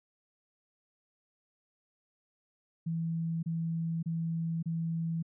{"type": "tone bursts", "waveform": "sine", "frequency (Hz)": 164.81, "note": "E3", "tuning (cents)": 0, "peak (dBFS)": -30, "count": 4, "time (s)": [2.86, 5.227], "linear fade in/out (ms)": 10, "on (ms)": 570, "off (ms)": 29, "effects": []}